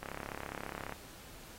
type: click train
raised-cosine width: 0.5 ms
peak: -25 dBFS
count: 32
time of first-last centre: 0.03-0.923 s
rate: 34.7 Hz
effects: pink hiss -53 dBFS RMS until 1.58 s + AAC 48 kbps